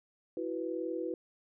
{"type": "chord", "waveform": "sine", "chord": "E suspended second", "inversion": "none", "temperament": "equal", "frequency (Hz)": [329.6, 370, 493.9], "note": ["E4", "F#4", "B4"], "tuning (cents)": [0, 0, 0], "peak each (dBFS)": [-37, -38, -38], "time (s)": [0.37, 1.14], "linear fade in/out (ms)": 2, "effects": []}